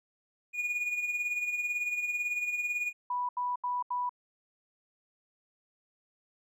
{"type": "tone with tremolo", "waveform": "triangle", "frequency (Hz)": 2447, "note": "D#7", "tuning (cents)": -29, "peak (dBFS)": -26, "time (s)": [0.53, 2.93], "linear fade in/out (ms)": 50, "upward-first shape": "sine", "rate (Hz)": 18, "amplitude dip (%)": 55}
{"type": "tone bursts", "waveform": "sine", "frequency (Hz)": 985, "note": "B5", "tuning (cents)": -5, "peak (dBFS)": -29, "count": 4, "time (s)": [3.1, 4.094], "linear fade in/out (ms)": 5, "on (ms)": 190, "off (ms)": 78}
{"effects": []}